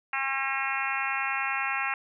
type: harmonic tone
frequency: 270 Hz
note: C#4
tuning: 45 cents flat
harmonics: 3 / 4 / 5 / 6 / 7 / 8 / 9 / 10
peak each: -35 / -35 / -35 / -35 / -35 / -35 / -35 / -35 dBFS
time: 0.13-1.94 s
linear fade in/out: 2 ms
effects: none